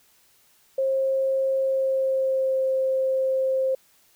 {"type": "tone with pitch glide", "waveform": "sine", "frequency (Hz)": [534, 527.3], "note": ["C5", "C5"], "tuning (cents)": [35, 13], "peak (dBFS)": -20, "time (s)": [0.78, 3.75], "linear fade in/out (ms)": 5, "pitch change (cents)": -22, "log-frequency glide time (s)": [1.58, 2.61], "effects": ["white hiss -60 dBFS RMS until 4.15 s"]}